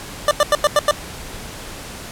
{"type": "tone bursts", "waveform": "25% pulse", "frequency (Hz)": 592, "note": "D5", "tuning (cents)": 14, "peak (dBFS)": -7, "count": 6, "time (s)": [0.28, 0.911], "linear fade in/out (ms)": 2, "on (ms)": 31, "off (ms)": 89, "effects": ["pink hiss -33 dBFS RMS until 2.11 s", "low-pass 12000 Hz 12 dB/octave"]}